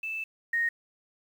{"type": "tone pair in turn", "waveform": "sine", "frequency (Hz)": [2637, 1860.4], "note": ["E7", "A#6"], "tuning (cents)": [0, -4], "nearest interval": "tritone", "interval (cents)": 604, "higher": "first", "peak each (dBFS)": [-31, -24], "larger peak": "second", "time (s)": [[0.03, 0.24], [0.53, 0.69]], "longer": "first", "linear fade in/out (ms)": 5, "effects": ["9-bit"]}